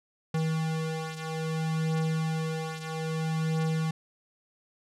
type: beating tone pair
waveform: square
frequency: 159.5 / 160.11 Hz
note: D#3 / D#3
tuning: +43 / +50 cents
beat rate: 0.61 Hz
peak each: -30 / -34 dBFS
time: 0.34-3.91 s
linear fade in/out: 5 ms
effects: low-pass 9000 Hz 12 dB/octave